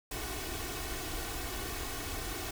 pink noise with comb filter, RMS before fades -38 dBFS, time 0.11-2.51 s, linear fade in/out 5 ms, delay 2.7 ms, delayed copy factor +0.75, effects none

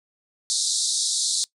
pink band-pass noise, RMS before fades -24 dBFS, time 0.5-1.44 s, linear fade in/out 0 ms, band 3700 to 9800 Hz, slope 96 dB/octave, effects noise-tail reverb RT60 0.1 s tail -21 dB re dry

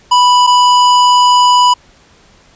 square tone pair in turn, 987.8 / 987.8 Hz, B5 / B5, 0 / 0 cents, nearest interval unison, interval 0 cents, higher neither, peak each -6 dBFS, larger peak neither, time 0.11-0.47 / 0.47-1.74 s, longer second, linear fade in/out 10 ms, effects pink hiss -46 dBFS RMS until 2.55 s + resampled to 16000 Hz

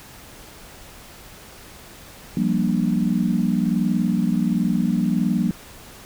sine chord, G minor seventh, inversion third, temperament equal with one note detuned, 174.61 / 196 / 235.4 / 293.7 Hz, F3 / G3 / Bb3 / D4, 0 / 0 / +17 / 0 cents, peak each -23 / -22 / -22 / -28 dBFS, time 2.37-5.51 s, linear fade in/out 2 ms, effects pink hiss -43 dBFS RMS until 6.05 s

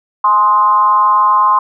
sine tone with frequency modulation, 1046.5 Hz, C6, in tune, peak -7 dBFS, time 0.24-1.59 s, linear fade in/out 5 ms, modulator 205 Hz, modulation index 0.61, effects none

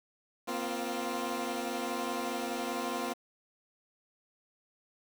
15% pulse chord, Bb suspended second, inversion none, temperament equal with one note detuned, 236.7 / 261.6 / 349.2 Hz, Bb3 / C4 / F4, +27 / 0 / 0 cents, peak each -31 dBFS, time 0.47-3.14 s, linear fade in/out 20 ms, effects 9-bit

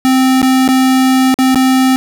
square tone with dropouts, 260.7 Hz, C4, 6 cents flat, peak -8 dBFS, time 0.05-1.96 s, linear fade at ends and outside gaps 0 ms, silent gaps 0.417-0.428 / 0.678-0.688 / 1.342-1.388 / 1.546-1.557 s, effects none

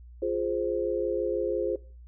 sine chord, F minor, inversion none, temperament equal, 349.2 / 415.3 / 523.3 Hz, F4 / Ab4 / C5, 0 / 0 / 0 cents, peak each -30 dBFS, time 0.22-1.76 s, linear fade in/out 5 ms, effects noise-tail reverb RT60 0.4 s tail -20 dB re dry + added 60 Hz sine -45 dBFS peak until 2.07 s

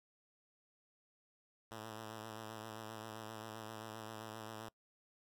5% pulse tone with vibrato, 110 Hz, A2, in tune, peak -35 dBFS, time 1.71-4.69 s, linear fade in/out 5 ms, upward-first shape sine, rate 7.6 Hz, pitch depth 36 cents each way, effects noise-tail reverb RT60 0.1 s tail -23 dB re dry

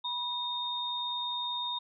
sine tone pair together, 976 / 3685 Hz, B5 / A#7, -21 / -21 cents, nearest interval octave + major seventh, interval 2300 cents, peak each -36 / -33 dBFS, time 0.04-1.79 s, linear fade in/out 10 ms, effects none

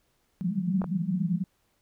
white band-pass noise, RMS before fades -28 dBFS, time 0.41-1.44 s, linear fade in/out 0 ms, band 170 to 200 Hz, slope 96 dB/octave
clicks, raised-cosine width 1 ms, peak -20 dBFS, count 2, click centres 0.818 / 0.842 s
effects pink hiss -71 dBFS RMS until 1.81 s

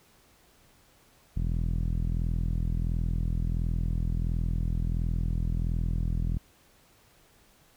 sawtooth tone with low-pass filter, 41.44 Hz, E1, 10 cents sharp, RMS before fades -28 dBFS, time 1.36-6.38 s, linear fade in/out 10 ms, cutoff 170 Hz, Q 1.4, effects pink hiss -61 dBFS RMS until 7.76 s

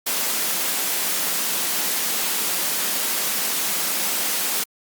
white high-pass noise, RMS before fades -23 dBFS, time 0.06-4.64 s, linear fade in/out 10 ms, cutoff 160 Hz, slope 96 dB/octave, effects Opus 48 kbps

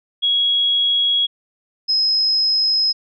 sine tone pair in turn, 3322 / 5117 Hz, G#7 / D#8, 0 / +48 cents, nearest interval perfect fifth, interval 748 cents, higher second, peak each -14 dBFS, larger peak neither, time 0.22-1.27 / 1.88-2.93 s, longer neither, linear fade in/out 20 ms, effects none

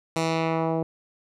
10% pulse tone with low-pass filter sweep, 162.8 Hz, E3, 21 cents flat, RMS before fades -25 dBFS, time 0.16-0.83 s, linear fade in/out 2 ms, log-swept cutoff 9300 to 520 Hz, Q 1, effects none

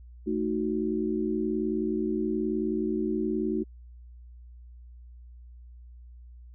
sine chord, D# diminished, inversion second, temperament equal, 220 / 311.1 / 370 Hz, A3 / D#4 / F#4, 0 / 0 / 0 cents, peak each -30 dBFS, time 0.26-3.64 s, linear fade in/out 20 ms, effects added 60 Hz sine -45 dBFS peak until 6.54 s

